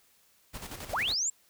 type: noise with tremolo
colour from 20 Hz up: pink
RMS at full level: -40 dBFS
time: 0.53-1.15 s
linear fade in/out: 20 ms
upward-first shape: square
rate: 11 Hz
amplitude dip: 55%
type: linear sweep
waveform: sine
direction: up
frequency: 493.9 to 7620 Hz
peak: -27 dBFS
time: 0.93-1.3 s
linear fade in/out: 5 ms
effects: white hiss -65 dBFS RMS until 1.49 s